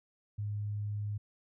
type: tone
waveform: sine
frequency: 103.83 Hz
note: G#2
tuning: in tune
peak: -33 dBFS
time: 0.38-1.18 s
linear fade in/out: 10 ms
effects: none